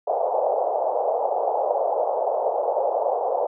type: band-pass noise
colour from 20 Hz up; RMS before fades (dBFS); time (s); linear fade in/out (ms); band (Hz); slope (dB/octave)
pink; -23; 0.07-3.47; 10; 490 to 830; 48
effects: none